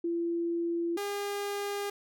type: tone pair in turn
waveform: sine / sawtooth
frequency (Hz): 339.5 / 405.1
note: F4 / G#4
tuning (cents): -49 / -43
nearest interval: minor third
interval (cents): 306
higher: second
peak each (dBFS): -28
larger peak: neither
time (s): 0.04-0.97 / 0.97-1.9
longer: neither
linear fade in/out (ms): 5
effects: none